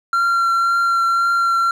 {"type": "tone with vibrato", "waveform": "triangle", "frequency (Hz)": 1371, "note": "F6", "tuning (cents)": -32, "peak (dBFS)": -12, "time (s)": [0.13, 1.71], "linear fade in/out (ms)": 2, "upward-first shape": "triangle", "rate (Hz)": 1.9, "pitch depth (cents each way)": 14, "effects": []}